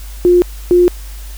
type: tone pair in turn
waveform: sine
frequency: 354.7 / 354.7 Hz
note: F4 / F4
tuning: +27 / +27 cents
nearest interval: unison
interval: 0 cents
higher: neither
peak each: -5 dBFS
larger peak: neither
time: 0.25-0.42 / 0.71-0.88 s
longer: neither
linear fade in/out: 0 ms
effects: added 50 Hz sine -26 dBFS peak until 1.37 s + white hiss -38 dBFS RMS until 1.37 s